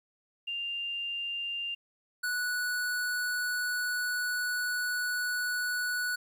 sine / square tone pair in turn, 2794 / 1474.9 Hz, F7 / F#6, 0 / -6 cents, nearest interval major seventh, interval 1106 cents, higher first, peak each -32 / -30 dBFS, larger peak second, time 0.47-1.75 / 2.23-6.16 s, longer second, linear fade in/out 10 ms, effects 11-bit

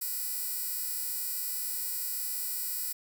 15% pulse tone with high-pass filter, 489.5 Hz, B4, 15 cents flat, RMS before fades -34 dBFS, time 0.01-2.93 s, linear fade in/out 10 ms, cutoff 12000 Hz, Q 0.55, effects none

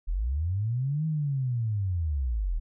sine linear two-way sweep, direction up then down, 36.08 to 160 to 36.08 Hz, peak -25 dBFS, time 0.07-2.6 s, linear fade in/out 20 ms, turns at 1.06 s, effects none

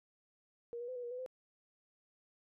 sine tone with pitch steps, 472.2 / 481.6 / 509 / 490.3 / 477.4 / 499.4 / 513 Hz, A#4 / B4 / C5 / B4 / A#4 / B4 / C5, +22 / -44 / -48 / -13 / +41 / +19 / -34 cents, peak -40 dBFS, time 0.73-1.262 s, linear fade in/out 0 ms, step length 76 ms, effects none

